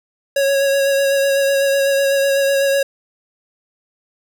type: tone with vibrato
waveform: square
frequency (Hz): 552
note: C#5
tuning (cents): -7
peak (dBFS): -14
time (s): 0.36-2.83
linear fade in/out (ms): 5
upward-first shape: sine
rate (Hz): 8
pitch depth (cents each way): 18
effects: none